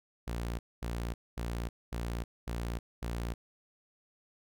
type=tone bursts; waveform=sawtooth; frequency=58.27 Hz; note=A#1; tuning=in tune; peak=-30 dBFS; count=6; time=0.27-3.34 s; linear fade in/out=10 ms; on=320 ms; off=230 ms; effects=none